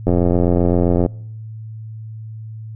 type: click train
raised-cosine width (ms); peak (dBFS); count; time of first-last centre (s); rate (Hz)
2; -3; 88; 0.07-1.062; 87.7
effects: noise-tail reverb RT60 0.7 s tail -25 dB re dry + added 110 Hz sine -29 dBFS peak until 2.75 s